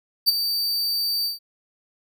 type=tone with ADSR envelope; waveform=45% pulse; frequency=4622 Hz; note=D8; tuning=28 cents flat; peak=-11 dBFS; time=0.26-1.39 s; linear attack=27 ms; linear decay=19 ms; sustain=-10 dB; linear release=140 ms; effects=none